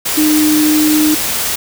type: tone in noise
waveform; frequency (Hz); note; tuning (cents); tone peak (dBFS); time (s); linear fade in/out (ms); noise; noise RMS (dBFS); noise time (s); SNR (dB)
sine; 305.5; D#4; -32; -9; 0.17-1.15; 10; white; -17; 0.05-1.56; +5
effects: none